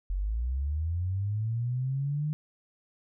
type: linear sweep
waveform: sine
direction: up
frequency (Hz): 43.65 to 153.9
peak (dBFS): -27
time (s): 0.1-2.33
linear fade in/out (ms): 0
effects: none